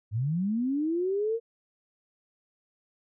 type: linear sweep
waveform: sine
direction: up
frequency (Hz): 98.4 to 468.2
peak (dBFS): -25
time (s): 0.11-1.4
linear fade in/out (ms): 50
effects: none